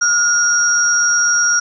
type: tone pair together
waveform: sine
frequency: 1416 / 5664 Hz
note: F6 / F8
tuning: +23 / +23 cents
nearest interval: 2 octaves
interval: 2400 cents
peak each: -14 dBFS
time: 0.01-1.6 s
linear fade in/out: 10 ms
effects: none

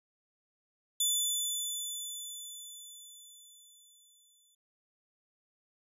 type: tone with exponential decay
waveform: 15% pulse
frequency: 3493 Hz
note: A7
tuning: 13 cents flat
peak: -19 dBFS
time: 1-4.55 s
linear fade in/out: 5 ms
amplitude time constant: 770 ms
effects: resampled to 32000 Hz

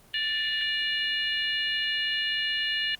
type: harmonic tone with a mistuned harmonic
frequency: 587.3 Hz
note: D5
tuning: in tune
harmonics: 3 / 4 / 5 / 6 / 7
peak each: -30 / -38 / -28 / -36 / -38 dBFS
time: 0.14-2.95 s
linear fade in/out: 2 ms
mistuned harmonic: 5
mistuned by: -37 cents
effects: pink hiss -56 dBFS RMS until 2.99 s + Opus 24 kbps

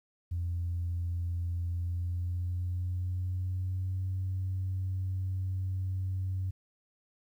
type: tone with pitch glide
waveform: sine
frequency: 86.5 to 93.79 Hz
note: F2 to F#2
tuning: -16 to +24 cents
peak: -29 dBFS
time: 0.31-6.51 s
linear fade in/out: 10 ms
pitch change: +140 cents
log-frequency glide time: 1.71-4.04 s
effects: tanh soft clip ceiling -26 dBFS + 11-bit

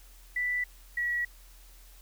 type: tone pair in turn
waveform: sine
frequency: 1975.5 / 1927 Hz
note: B6 / B6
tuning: 0 / -43 cents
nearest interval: unison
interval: 43 cents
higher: first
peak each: -27 / -27 dBFS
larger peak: neither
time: 0.36-0.64 / 0.97-1.25 s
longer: neither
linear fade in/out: 5 ms
effects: added 42 Hz sine -51 dBFS peak until 2.01 s + white hiss -58 dBFS RMS until 2.01 s

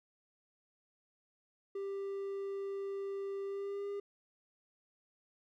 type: tone with pitch glide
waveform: triangle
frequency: 394.4 to 403.2 Hz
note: G4 to G4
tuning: +11 to +49 cents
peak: -35 dBFS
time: 1.75-4 s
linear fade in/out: 5 ms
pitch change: +38 cents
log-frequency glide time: 3.45-3.89 s
effects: none

